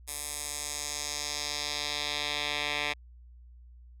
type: tone with band-pass filter sweep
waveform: 10% pulse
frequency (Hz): 147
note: D3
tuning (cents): +2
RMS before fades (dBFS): -34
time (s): 0.07-2.94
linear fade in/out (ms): 20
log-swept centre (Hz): 10000 to 2700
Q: 1.7
effects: added 60 Hz sine -49 dBFS peak until 4 s